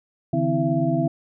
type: tone cluster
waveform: sine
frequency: 142 / 160 / 257.1 / 327.2 / 673 Hz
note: C#3 / D#3 / C4 / E4 / E5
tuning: +42 / +49 / -30 / -13 / +36 cents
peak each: -25 dBFS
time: 0.33-1.08 s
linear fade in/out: 5 ms
effects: none